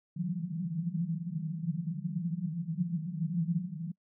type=band-pass noise; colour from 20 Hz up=pink; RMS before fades=-34 dBFS; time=0.16-3.92 s; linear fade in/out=5 ms; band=160 to 180 Hz; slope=96 dB/octave; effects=noise-tail reverb RT60 0.1 s tail -25 dB re dry